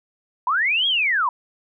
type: linear two-way sweep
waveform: sine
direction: up then down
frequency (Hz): 932.3 to 3343 to 932.3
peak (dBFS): -17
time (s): 0.47-1.29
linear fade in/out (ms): 2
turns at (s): 0.87
effects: none